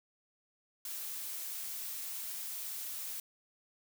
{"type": "noise", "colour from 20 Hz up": "blue", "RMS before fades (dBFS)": -41, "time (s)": [0.85, 3.2], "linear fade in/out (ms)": 2, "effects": []}